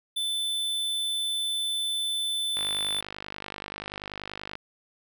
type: tone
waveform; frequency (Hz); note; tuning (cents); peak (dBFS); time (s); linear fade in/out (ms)
square; 3520; A7; 0; -27; 0.16-3.01; 10
type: click train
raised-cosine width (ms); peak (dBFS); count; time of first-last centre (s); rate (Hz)
0.3; -19; 101; 2.57-4.554; 50.4
effects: none